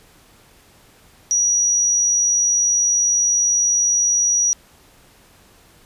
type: tone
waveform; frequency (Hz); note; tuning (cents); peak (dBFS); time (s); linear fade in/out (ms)
sine; 5800; F#8; -35; -14; 1.31-4.53; 0
effects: pink hiss -51 dBFS RMS until 5.85 s + resampled to 32000 Hz